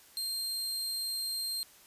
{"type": "tone", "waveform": "sawtooth", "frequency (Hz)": 4186, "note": "C8", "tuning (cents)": 0, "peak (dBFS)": -30, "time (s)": [0.17, 1.63], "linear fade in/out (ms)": 0, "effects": ["white hiss -58 dBFS RMS until 1.86 s", "resampled to 32000 Hz"]}